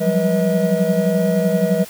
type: tone cluster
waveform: triangle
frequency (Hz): 174 / 186.2 / 197.2 / 485.1 / 639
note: F3 / F#3 / G3 / B4 / D#5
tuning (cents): -6 / +11 / +11 / -31 / +46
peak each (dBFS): -19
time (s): 0-1.85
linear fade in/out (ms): 20
effects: white hiss -38 dBFS RMS until 1.89 s